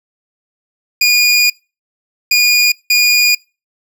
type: tone bursts at uneven times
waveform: 25% pulse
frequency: 2441 Hz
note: D#7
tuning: 34 cents flat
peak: -4 dBFS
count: 3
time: 1.01-1.5 / 2.31-2.72 / 2.9-3.35 s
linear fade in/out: 5 ms
effects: noise-tail reverb RT60 0.3 s tail -25 dB re dry